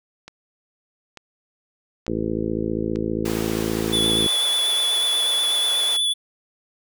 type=click train; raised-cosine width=0.2 ms; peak=-21 dBFS; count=5; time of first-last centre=0.28-3.851 s; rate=1.12 Hz
type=harmonic tone; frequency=55 Hz; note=A1; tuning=in tune; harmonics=1 / 2 / 3 / 4 / 5 / 6 / 7 / 8 / 9; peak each=-35 / -33 / -32 / -28 / -33 / -27 / -29 / -32 / -33 dBFS; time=2.08-4.27 s; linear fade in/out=0 ms
type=high-pass noise; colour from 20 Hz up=pink; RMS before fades=-33 dBFS; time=3.25-5.97 s; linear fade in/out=5 ms; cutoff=450 Hz; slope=24 dB/octave
type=tone with vibrato; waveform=square; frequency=3444 Hz; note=A7; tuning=38 cents flat; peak=-19 dBFS; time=3.92-6.14 s; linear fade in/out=20 ms; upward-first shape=sine; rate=8.2 Hz; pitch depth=19 cents each way
effects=none